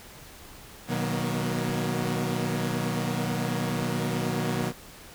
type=chord; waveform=sawtooth; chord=B major seventh; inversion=none; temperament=equal with one note detuned; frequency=123.47 / 155.56 / 185 / 237.7 Hz; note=B2 / D#3 / F#3 / A#3; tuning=0 / 0 / 0 / +34 cents; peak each=-28 dBFS; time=0.87-4.73 s; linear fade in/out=50 ms; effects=pink hiss -47 dBFS RMS until 5.14 s